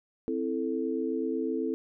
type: chord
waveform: sine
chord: A minor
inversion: first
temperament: equal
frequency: 261.6 / 329.6 / 440 Hz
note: C4 / E4 / A4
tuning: 0 / 0 / 0 cents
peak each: -32 dBFS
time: 0.28-1.74 s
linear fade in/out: 0 ms
effects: none